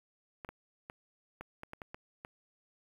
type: clicks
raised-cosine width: 0.5 ms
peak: -28 dBFS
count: 9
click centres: 0.448 / 0.49 / 0.899 / 1.41 / 1.634 / 1.734 / 1.818 / 1.945 / 2.249 s
effects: 9-bit